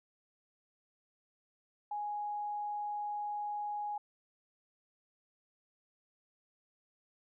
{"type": "tone", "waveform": "sine", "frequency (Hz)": 830.6, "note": "G#5", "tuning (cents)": 0, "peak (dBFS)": -35, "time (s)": [1.91, 3.98], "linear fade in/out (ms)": 5, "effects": []}